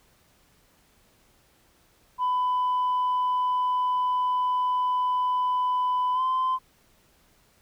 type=tone with pitch glide; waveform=sine; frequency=1000 to 1031.1 Hz; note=B5 to C6; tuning=+21 to -26 cents; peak=-20 dBFS; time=2.18-6.59 s; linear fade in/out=50 ms; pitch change=+53 cents; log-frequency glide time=6.14-6.21 s; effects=tanh soft clip ceiling -20 dBFS + pink hiss -62 dBFS RMS until 7.61 s